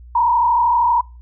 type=tone with frequency modulation; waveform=sine; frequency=955 Hz; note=A#5; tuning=42 cents sharp; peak=-12 dBFS; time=0.15-1.01 s; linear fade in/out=5 ms; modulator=32.9 Hz; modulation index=1.2; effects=noise-tail reverb RT60 0.3 s tail -22 dB re dry + added 60 Hz sine -37 dBFS peak until 1.21 s